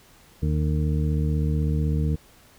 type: harmonic tone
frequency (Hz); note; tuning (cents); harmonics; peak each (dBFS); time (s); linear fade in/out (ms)
76; D#2; -40; 1 / 2 / 3 / 4 / 6; -23 / -24 / -32 / -34 / -36; 0.42-2.16; 10
effects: pink hiss -54 dBFS RMS until 2.58 s